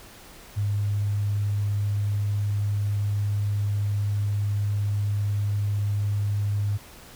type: tone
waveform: sine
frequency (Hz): 102.4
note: G#2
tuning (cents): -24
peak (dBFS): -22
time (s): 0.56-6.78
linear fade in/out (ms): 20
effects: pink hiss -47 dBFS RMS until 7.15 s